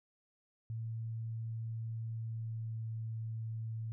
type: tone with pitch glide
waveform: sine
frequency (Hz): 113.1 to 112.06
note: A2 to A2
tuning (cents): +48 to +32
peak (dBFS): -37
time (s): 0.7-3.92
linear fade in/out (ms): 0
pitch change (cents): -16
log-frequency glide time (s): 2.16-2.82
effects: none